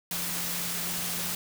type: tone in noise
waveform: sine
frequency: 174.61 Hz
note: F3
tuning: in tune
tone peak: -41 dBFS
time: 0.11-1.35 s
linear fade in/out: 2 ms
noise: white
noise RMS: -32 dBFS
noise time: 0.11-1.35 s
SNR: -12 dB
effects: none